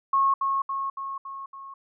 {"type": "tone with echo", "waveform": "sine", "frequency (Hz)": 1091, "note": "C#6", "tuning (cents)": -28, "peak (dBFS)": -18, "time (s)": [0.13, 0.34], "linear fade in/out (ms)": 5, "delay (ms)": 280, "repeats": 5, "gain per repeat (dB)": -4, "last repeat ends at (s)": 1.74, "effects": []}